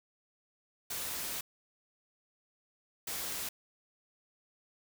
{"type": "noise bursts at uneven times", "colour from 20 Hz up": "white", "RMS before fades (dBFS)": -38, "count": 2, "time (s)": [[0.9, 1.41], [3.07, 3.49]], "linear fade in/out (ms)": 5, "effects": []}